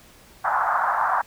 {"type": "band-pass noise", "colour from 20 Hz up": "pink", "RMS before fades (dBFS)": -22, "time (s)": [0.44, 1.22], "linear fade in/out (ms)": 10, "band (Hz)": [730, 1500], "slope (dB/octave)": 48, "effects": ["pink hiss -51 dBFS RMS until 1.26 s"]}